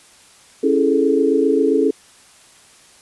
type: chord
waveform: sine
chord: A major seventh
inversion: first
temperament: just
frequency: 275 / 330 / 412.5 / 440 Hz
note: C#4 / E4 / G#4 / A4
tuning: -14 / +2 / -12 / 0 cents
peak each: -18 / -20 / -19 / -17 dBFS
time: 0.63-1.91 s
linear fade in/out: 10 ms
effects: white hiss -48 dBFS RMS until 3.01 s + resampled to 24000 Hz